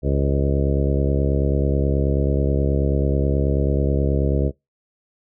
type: harmonic tone with a mistuned harmonic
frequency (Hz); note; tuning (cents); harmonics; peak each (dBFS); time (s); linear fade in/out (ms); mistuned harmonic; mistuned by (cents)
69.3; C#2; 0; 1 / 2 / 3 / 4 / 5 / 6 / 7 / 8 / 9; -20 / -22 / -28 / -28 / -28 / -28 / -29 / -33 / -32; 0.02-4.52; 50; 8; -31
effects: noise-tail reverb RT60 0.2 s tail -24 dB re dry